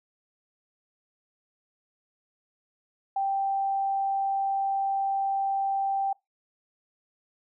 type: tone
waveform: sine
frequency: 784 Hz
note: G5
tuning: in tune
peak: -24 dBFS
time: 3.16-6.13 s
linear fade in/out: 5 ms
effects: noise-tail reverb RT60 0.2 s tail -24 dB re dry